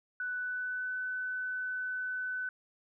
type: tone with pitch glide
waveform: sine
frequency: 1489 to 1505.4 Hz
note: F#6 to F#6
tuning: +11 to +29 cents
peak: -33 dBFS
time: 0.2-2.49 s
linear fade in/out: 2 ms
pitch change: +18 cents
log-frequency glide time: 0.36-0.95 s
effects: none